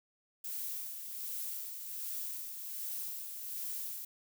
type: noise with tremolo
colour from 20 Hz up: violet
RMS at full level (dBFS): -39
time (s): 0.44-4.05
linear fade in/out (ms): 5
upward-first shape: sine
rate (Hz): 1.3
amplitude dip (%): 45
effects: none